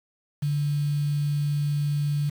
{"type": "tone with quantisation", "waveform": "sine", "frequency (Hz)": 145.8, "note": "D3", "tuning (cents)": -12, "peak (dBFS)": -22, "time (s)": [0.42, 2.3], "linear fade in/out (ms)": 10, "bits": 7, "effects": []}